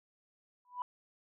sine tone with exponential growth, 987.8 Hz, B5, in tune, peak -30 dBFS, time 0.65-0.82 s, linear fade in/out 1 ms, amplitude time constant 35 ms, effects tanh soft clip ceiling -28 dBFS

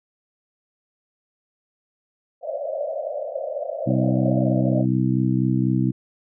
white band-pass noise, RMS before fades -28 dBFS, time 2.41-4.86 s, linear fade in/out 50 ms, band 530 to 660 Hz, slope 96 dB/octave
harmonic tone, 64.1 Hz, C2, 35 cents flat, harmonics 2 / 3 / 4 / 5, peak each -21 / -23 / -24 / -25 dBFS, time 3.86-5.92 s, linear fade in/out 20 ms
effects none

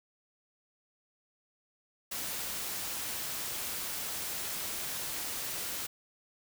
white noise, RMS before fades -37 dBFS, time 2.11-5.87 s, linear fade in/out 10 ms, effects none

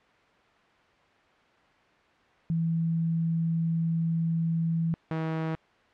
sine / sawtooth tone pair in turn, 164.81 / 160.3 Hz, E3 / E3, 0 / -48 cents, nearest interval unison, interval 48 cents, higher first, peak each -24 dBFS, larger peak neither, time 2.5-4.94 / 5.11-5.55 s, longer first, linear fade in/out 0 ms, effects white hiss -60 dBFS RMS until 5.93 s + low-pass 2000 Hz 12 dB/octave

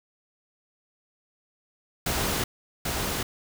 pink noise with echo, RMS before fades -27 dBFS, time 2.06-2.44 s, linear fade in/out 5 ms, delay 790 ms, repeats 1, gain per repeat -2 dB, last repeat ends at 3.23 s, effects none

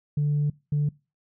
sine tone bursts at uneven times, 146.83 Hz, D3, in tune, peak -19 dBFS, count 2, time 0.17-0.5 / 0.72-0.89 s, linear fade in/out 5 ms, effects noise-tail reverb RT60 0.3 s tail -24 dB re dry + tanh soft clip ceiling -18 dBFS

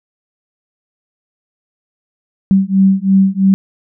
sine beating tone pair, 191.5 / 194.5 Hz, G3 / G3, -40 / -13 cents, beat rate 3 Hz, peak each -11 dBFS, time 2.51-3.54 s, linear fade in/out 0 ms, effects none

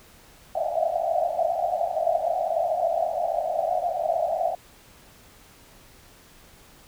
pink band-pass noise, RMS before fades -25 dBFS, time 0.55-4.55 s, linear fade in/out 5 ms, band 620 to 740 Hz, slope 96 dB/octave, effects pink hiss -52 dBFS RMS until 6.87 s

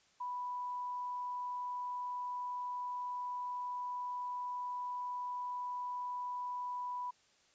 sine tone, 987.8 Hz, B5, in tune, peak -37 dBFS, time 0.2-7.11 s, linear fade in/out 10 ms, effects white hiss -69 dBFS RMS until 7.54 s + resampled to 16000 Hz

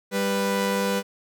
sawtooth tone pair together, 197.37 / 493.9 Hz, G3 / B4, +12 / 0 cents, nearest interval octave + major third, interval 1588 cents, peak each -21 dBFS, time 0.11-1.03 s, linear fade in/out 50 ms, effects none

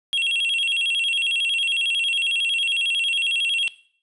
triangle tone with vibrato, 2983 Hz, F#7, 13 cents sharp, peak -18 dBFS, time 0.13-3.68 s, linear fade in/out 0 ms, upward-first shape square, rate 11 Hz, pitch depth 160 cents each way, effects noise-tail reverb RT60 0.5 s tail -17 dB re dry + resampled to 24000 Hz

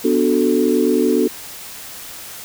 sine chord, B minor seventh, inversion none, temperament equal, 246.9 / 293.7 / 370 / 440 Hz, B3 / D4 / F#4 / A4, 0 / 0 / 0 / 0 cents, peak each -18 dBFS, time 0.04-1.28 s, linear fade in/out 10 ms, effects tanh soft clip ceiling -2 dBFS + white hiss -34 dBFS RMS until 2.44 s

